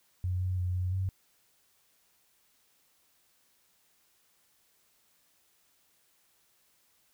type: tone with pitch steps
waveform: sine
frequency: 91 / 92.1 / 90.2 / 91.1 / 94.6 Hz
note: F#2 / F#2 / F#2 / F#2 / F#2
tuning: -28 / -7 / -44 / -26 / +39 cents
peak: -28 dBFS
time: 0.24-1.09 s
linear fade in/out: 0 ms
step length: 170 ms
effects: white hiss -69 dBFS RMS until 7.13 s